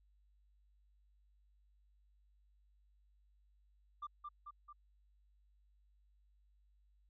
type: tone with echo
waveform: sine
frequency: 1185 Hz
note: D6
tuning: 15 cents sharp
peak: -39 dBFS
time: 4.02-4.07 s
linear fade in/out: 10 ms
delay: 220 ms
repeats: 3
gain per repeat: -4 dB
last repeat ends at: 4.73 s
effects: tanh soft clip ceiling -40 dBFS + added 50 Hz sine -68 dBFS peak until 7.09 s